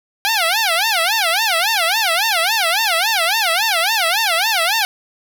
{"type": "tone with vibrato", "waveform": "10% pulse", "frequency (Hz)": 771, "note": "G5", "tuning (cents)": -29, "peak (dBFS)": -6, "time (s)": [0.25, 4.85], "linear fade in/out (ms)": 0, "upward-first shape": "sine", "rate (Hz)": 3.6, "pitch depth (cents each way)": 290, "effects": []}